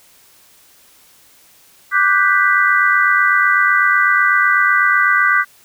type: chord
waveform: sine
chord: G major seventh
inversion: second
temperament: equal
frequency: 1174.7 / 1480 / 1568 / 1975.5 Hz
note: D6 / F#6 / G6 / B6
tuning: 0 / 0 / 0 / 0 cents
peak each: -16 dBFS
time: 1.91-5.45 s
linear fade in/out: 50 ms
effects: white hiss -49 dBFS RMS until 5.64 s